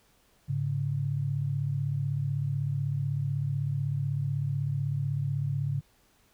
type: tone pair together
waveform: sine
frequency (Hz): 105.6 / 141.61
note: G#2 / C#3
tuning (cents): +29 / +37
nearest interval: perfect fourth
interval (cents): 508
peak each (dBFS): -32 / -28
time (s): 0.48-5.81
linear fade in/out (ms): 20
effects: pink hiss -65 dBFS RMS until 6.33 s